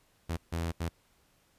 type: tone bursts at uneven times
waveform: sawtooth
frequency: 83.6 Hz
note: E2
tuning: 25 cents sharp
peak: -27 dBFS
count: 3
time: 0.29-0.37 / 0.52-0.72 / 0.8-0.89 s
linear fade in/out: 10 ms
effects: pink hiss -68 dBFS RMS until 1.58 s + resampled to 32000 Hz